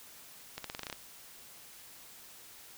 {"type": "accelerating click train", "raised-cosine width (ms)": 0.2, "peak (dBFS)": -21, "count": 9, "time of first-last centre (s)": [0.58, 0.927], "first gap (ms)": 63, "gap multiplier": 0.89, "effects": ["white hiss -53 dBFS RMS until 2.77 s"]}